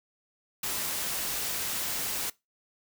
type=noise; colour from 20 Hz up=white; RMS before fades=-32 dBFS; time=0.63-2.3 s; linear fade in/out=5 ms; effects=noise-tail reverb RT60 0.2 s tail -21 dB re dry